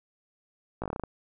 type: slowing click train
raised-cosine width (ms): 1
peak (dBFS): -19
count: 9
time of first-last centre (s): 0.82-1.037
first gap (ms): 17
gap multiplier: 1.13
effects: none